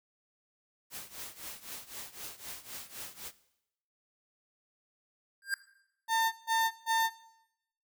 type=noise with tremolo; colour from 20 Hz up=white; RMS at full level=-41 dBFS; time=0.9-3.32 s; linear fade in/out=50 ms; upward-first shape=triangle; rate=3.9 Hz; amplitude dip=90%
type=tone with exponential growth; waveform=square; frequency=1597 Hz; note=G6; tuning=32 cents sharp; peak=-26 dBFS; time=5.42-5.54 s; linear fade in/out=1 ms; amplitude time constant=26 ms
type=tone bursts; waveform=35% pulse; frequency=902 Hz; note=A5; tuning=43 cents sharp; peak=-24 dBFS; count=3; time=6.08-7.1 s; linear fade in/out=50 ms; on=240 ms; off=150 ms
effects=noise-tail reverb RT60 0.8 s tail -17 dB re dry

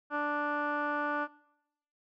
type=tone with low-pass filter; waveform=15% pulse; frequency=293.7 Hz; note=D4; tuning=in tune; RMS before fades=-32 dBFS; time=0.1-1.28 s; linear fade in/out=50 ms; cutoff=1500 Hz; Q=4.3; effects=noise-tail reverb RT60 0.8 s tail -21 dB re dry

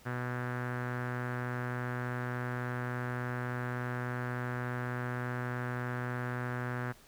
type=tone with low-pass filter; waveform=sawtooth; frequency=123.47 Hz; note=B2; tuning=in tune; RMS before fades=-36 dBFS; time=0.05-6.93 s; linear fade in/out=20 ms; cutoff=1600 Hz; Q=3.9; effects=pink hiss -59 dBFS RMS until 7.07 s

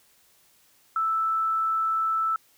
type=tone; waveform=sine; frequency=1318.5 Hz; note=E6; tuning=in tune; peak=-22 dBFS; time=0.96-2.36 s; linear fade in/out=2 ms; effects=white hiss -61 dBFS RMS until 2.57 s

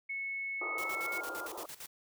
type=tone; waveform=sine; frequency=2200 Hz; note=C#7; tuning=14 cents flat; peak=-35 dBFS; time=0.09-1.21 s; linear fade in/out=10 ms
type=band-pass noise; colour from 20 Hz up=pink; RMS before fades=-44 dBFS; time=0.61-1.66 s; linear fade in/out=5 ms; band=320 to 1300 Hz; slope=96 dB/octave
type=tone with pitch glide; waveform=sine; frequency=1244.5 to 1405 Hz; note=D#6 to F6; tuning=0 to +10 cents; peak=-40 dBFS; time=0.61-1.48 s; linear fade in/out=20 ms; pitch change=+210 cents; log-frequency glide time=0.73-1.15 s
type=noise with tremolo; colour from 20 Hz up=white; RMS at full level=-45 dBFS; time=0.78-1.87 s; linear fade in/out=2 ms; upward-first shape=square; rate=8.8 Hz; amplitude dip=80%
effects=none

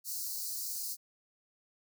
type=high-pass noise; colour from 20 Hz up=white; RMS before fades=-38 dBFS; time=0.04-0.97 s; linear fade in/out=50 ms; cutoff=4200 Hz; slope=96 dB/octave; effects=none

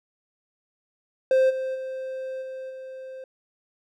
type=tone with level steps; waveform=triangle; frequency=523.3 Hz; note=C5; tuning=in tune; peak=-14 / -24 / -28 / -31 / -34 dBFS; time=1.31-3.24 s; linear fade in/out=2 ms; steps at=1.49 / 1.74 / 2.41 / 2.69 s; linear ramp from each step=20 ms; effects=none

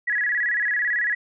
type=tone with vibrato; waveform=sine; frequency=1805 Hz; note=A6; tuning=44 cents sharp; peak=-20 dBFS; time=0.07-1.15 s; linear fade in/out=10 ms; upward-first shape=square; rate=18 Hz; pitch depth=120 cents each way; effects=none

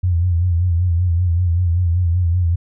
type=tone with vibrato; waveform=sine; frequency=87.31 Hz; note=F2; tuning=in tune; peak=-13 dBFS; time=0.03-2.56 s; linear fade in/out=10 ms; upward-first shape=sine; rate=5.2 Hz; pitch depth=79 cents each way; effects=none

